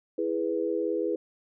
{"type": "chord", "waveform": "sine", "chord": "E major", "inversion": "none", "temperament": "equal", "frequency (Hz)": [329.6, 415.3, 493.9], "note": ["E4", "G#4", "B4"], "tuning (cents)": [0, 0, 0], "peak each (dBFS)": -30, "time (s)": [0.18, 1.16], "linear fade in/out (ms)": 5, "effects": []}